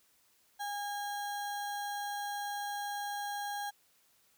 sine tone with sample-and-hold, 816 Hz, G#5, 31 cents flat, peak -35 dBFS, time 0.59-3.71 s, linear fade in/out 20 ms, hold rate 2450 Hz, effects white hiss -69 dBFS RMS until 4.37 s

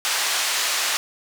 white band-pass noise, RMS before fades -23 dBFS, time 0.05-0.97 s, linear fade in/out 0 ms, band 760 to 6500 Hz, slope 12 dB/octave, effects none

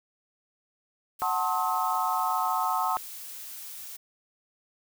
blue noise, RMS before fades -41 dBFS, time 1.19-3.97 s, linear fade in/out 10 ms
sine chord, F# diminished seventh, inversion none, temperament just, 740 / 888 / 1065.6 / 1278.7 Hz, F#5 / A5 / C6 / Eb6, 0 / +16 / +31 / +47 cents, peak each -30 dBFS, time 1.22-2.97 s, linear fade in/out 0 ms
effects none

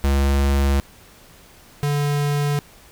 square tone pair in turn, 69.3 / 145.03 Hz, C#2 / D3, 0 / -21 cents, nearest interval octave + minor second, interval 1279 cents, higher second, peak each -16 / -19 dBFS, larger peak first, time 0.04-0.8 / 1.83-2.59 s, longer neither, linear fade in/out 0 ms, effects pink hiss -48 dBFS RMS until 2.91 s

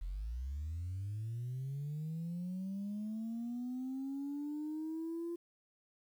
sine linear sweep, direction up, 40.76 to 344.2 Hz, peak -36 dBFS, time 0.01-5.36 s, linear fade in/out 10 ms, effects tanh soft clip ceiling -35 dBFS + 11-bit

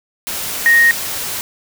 sine tone in noise, 1864.7 Hz, A#6, in tune, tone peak -7 dBFS, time 0.66-0.91 s, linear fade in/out 0 ms, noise white, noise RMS -23 dBFS, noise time 0.27-1.41 s, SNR +13 dB, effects none

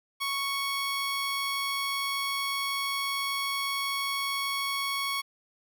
15% pulse tone, 1108.7 Hz, C#6, in tune, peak -22 dBFS, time 0.2-5.22 s, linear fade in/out 20 ms, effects none

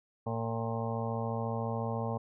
harmonic tone with a mistuned harmonic, 114.1 Hz, A#2, 37 cents flat, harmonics 1 / 2 / 4 / 5 / 6 / 7 / 8 / 9, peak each -35 / -38 / -39 / -40 / -44 / -41 / -44 / -44 dBFS, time 0.26-2.18 s, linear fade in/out 10 ms, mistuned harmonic 9, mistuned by +53 cents, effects none

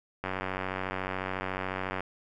click train, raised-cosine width 0.5 ms, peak -17 dBFS, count 167, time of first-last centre 0.24-2.006 s, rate 94 Hz, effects none

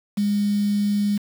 sine tone with quantisation, 204.7 Hz, G#3, 25 cents flat, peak -18 dBFS, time 0.17-1.18 s, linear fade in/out 10 ms, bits 6, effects none

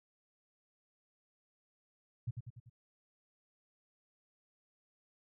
sine tone with echo, 118.9 Hz, A#2, 35 cents sharp, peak -33 dBFS, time 2.27-2.31 s, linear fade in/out 10 ms, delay 97 ms, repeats 4, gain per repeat -5 dB, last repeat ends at 2.698 s, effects none

